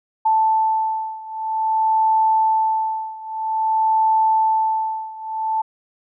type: beating tone pair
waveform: sine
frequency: 880 / 880.51 Hz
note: A5 / A5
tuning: 0 / +1 cents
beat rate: 0.51 Hz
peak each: -18 / -20 dBFS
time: 0.25-5.62 s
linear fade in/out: 10 ms
effects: none